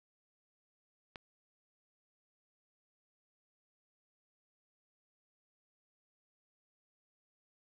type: click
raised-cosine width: 0.3 ms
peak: -28 dBFS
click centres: 1.158 s
effects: none